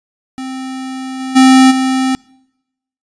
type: tone with level steps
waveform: square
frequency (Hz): 261.6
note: C4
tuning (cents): 0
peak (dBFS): -22 / -20 / -4 / -12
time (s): 0.38-2.15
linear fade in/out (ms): 0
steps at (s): 1.19 / 1.35 / 1.7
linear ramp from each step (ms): 20
effects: noise-tail reverb RT60 0.9 s tail -26 dB re dry + resampled to 22050 Hz